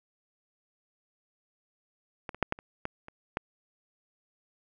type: clicks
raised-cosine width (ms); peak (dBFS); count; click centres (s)
0.5; -21 / -28 / -9 / -13 / -30 / -17 / -29 / -14; 8; 2.292 / 2.346 / 2.427 / 2.524 / 2.589 / 2.854 / 3.084 / 3.371
effects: none